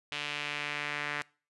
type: tone with band-pass filter sweep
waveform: sawtooth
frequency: 146.83 Hz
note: D3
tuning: in tune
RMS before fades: -36 dBFS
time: 0.12-1.22 s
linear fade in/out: 0 ms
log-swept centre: 2900 to 1900 Hz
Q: 2.2
effects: noise-tail reverb RT60 0.4 s tail -24 dB re dry + resampled to 24000 Hz